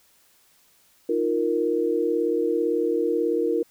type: chord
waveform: sine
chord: Eb suspended second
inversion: none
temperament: equal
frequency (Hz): 311.1 / 349.2 / 466.2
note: Eb4 / F4 / Bb4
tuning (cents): 0 / 0 / 0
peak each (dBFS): -27 / -25 / -23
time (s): 1.09-3.63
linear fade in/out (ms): 5
effects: white hiss -60 dBFS RMS until 3.7 s